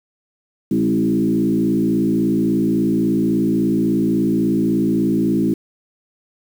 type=tone with frequency modulation; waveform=sine; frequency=261.6 Hz; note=C4; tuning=in tune; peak=-14 dBFS; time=0.71-5.54 s; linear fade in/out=5 ms; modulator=56.4 Hz; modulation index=1.6; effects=7-bit